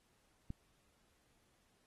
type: click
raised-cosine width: 5 ms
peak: -30 dBFS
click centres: 0.504 s
effects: pink hiss -75 dBFS RMS until 1.86 s + AAC 32 kbps